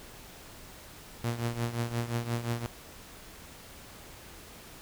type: tone with tremolo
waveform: sawtooth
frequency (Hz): 118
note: A#2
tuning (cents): +22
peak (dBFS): -23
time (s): 1.24-2.66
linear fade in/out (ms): 0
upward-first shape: triangle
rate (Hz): 5.7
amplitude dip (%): 80
effects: pink hiss -49 dBFS RMS until 4.81 s